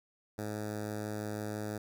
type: tone with notch filter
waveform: 10% pulse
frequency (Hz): 106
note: G#2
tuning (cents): +36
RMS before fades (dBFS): -38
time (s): 0.38-1.78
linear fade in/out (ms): 5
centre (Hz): 2900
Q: 0.92
effects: none